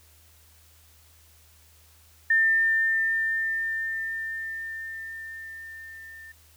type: tone with level ramp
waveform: sine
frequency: 1799 Hz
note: A6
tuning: 38 cents sharp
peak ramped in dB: -17 to -42 dBFS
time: 2.3-6.32 s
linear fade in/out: 5 ms
effects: added 79 Hz sine -57 dBFS peak until 6.56 s + white hiss -58 dBFS RMS until 6.56 s